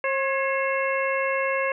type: harmonic tone with a mistuned harmonic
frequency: 538 Hz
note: C5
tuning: 48 cents sharp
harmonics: 1 / 2 / 3 / 4 / 5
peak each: -25 / -29 / -30 / -29 / -33 dBFS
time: 0.04-1.72 s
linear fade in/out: 2 ms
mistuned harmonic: 3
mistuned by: +55 cents
effects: none